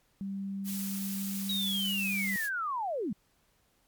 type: tone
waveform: sine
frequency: 196 Hz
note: G3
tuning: in tune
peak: -33 dBFS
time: 0.21-2.36 s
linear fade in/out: 0 ms
type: noise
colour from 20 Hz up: blue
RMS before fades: -39 dBFS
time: 0.64-2.5 s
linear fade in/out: 50 ms
type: linear sweep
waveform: sine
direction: down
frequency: 3859 to 169.4 Hz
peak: -30 dBFS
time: 1.49-3.13 s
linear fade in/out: 5 ms
effects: pink hiss -70 dBFS RMS until 3.87 s + MP3 96 kbps